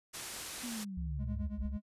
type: low-pass noise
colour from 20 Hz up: white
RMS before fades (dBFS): -44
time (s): 0.13-0.85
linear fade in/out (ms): 20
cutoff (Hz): 11000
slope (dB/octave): 24
type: linear sweep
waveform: sine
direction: down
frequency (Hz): 248.4 to 41.6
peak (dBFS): -39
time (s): 0.63-1.67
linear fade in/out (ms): 10
type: tone with vibrato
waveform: sine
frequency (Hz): 68.6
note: C#2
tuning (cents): -17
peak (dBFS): -36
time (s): 0.97-1.77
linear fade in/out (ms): 5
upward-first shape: triangle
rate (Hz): 12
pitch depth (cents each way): 24
type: tone with tremolo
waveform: triangle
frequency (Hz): 207.7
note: G#3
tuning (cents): 0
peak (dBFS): -34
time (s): 1.18-1.82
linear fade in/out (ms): 50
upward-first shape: sine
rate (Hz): 9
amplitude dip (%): 90
effects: resampled to 32000 Hz